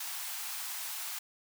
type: high-pass noise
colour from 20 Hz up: white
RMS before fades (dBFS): -39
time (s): 0-1.19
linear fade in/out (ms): 5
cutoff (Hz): 720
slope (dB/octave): 48
effects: none